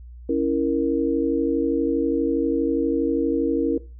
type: chord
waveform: sine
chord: A# diminished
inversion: first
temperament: equal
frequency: 277.2 / 329.6 / 466.2 Hz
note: C#4 / E4 / A#4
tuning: 0 / 0 / 0 cents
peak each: -23 dBFS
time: 0.29-3.78 s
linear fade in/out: 5 ms
effects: noise-tail reverb RT60 0.3 s tail -18 dB re dry + added 60 Hz sine -38 dBFS peak until 3.99 s